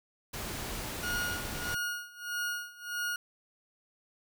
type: noise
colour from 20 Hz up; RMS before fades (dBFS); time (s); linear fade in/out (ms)
pink; -38; 0.33-1.75; 10
type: tone with tremolo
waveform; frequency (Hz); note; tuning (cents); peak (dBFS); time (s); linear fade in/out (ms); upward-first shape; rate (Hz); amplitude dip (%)
40% pulse; 1437; F6; +49; -30; 1.03-3.16; 2; sine; 1.6; 90
effects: none